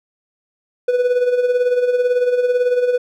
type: tone with tremolo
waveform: triangle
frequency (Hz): 493.9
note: B4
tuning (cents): 0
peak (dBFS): -9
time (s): 0.88-2.98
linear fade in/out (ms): 5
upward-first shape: sine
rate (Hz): 18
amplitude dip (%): 60
effects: none